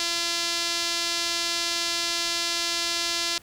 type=tone with band-pass filter; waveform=sawtooth; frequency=340.6 Hz; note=F4; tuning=43 cents flat; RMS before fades=-27 dBFS; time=0-3.38 s; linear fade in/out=0 ms; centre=4700 Hz; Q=1.8; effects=pink hiss -53 dBFS RMS until 3.42 s